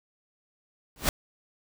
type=noise with exponential growth; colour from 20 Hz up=pink; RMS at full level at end=-19 dBFS; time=0.96-1.09 s; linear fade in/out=1 ms; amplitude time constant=27 ms; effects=none